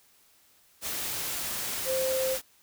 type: tone in noise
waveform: sine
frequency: 523.3 Hz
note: C5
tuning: in tune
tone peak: -26 dBFS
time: 1.85-2.38 s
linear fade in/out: 50 ms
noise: white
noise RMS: -33 dBFS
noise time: 0.81-2.42 s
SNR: +4 dB
effects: white hiss -62 dBFS RMS until 2.62 s